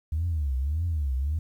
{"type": "tone with vibrato", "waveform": "sine", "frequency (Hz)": 74.4, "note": "D2", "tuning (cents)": 23, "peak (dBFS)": -23, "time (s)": [0.12, 1.39], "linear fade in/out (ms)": 5, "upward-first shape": "triangle", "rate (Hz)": 1.7, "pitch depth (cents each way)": 290, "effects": ["tanh soft clip ceiling -20 dBFS", "10-bit"]}